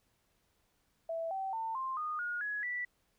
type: tone with pitch steps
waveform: sine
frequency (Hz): 659 / 770.2 / 900.2 / 1052.2 / 1229.7 / 1437.3 / 1679.9 / 1963.4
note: E5 / G5 / A5 / C6 / D#6 / F6 / G#6 / B6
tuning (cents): -1 / -31 / +39 / +9 / -21 / +49 / +19 / -11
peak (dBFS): -34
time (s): 1.09-2.85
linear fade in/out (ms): 5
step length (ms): 220
effects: pink hiss -75 dBFS RMS until 3.18 s